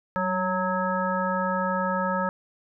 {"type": "harmonic tone with a mistuned harmonic", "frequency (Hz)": 184.1, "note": "F#3", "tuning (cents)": -8, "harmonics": [1, 3, 5, 7, 9], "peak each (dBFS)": [-29, -29, -29, -29, -33], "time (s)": [0.16, 2.29], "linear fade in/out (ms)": 0, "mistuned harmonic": 1, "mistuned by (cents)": 43, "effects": []}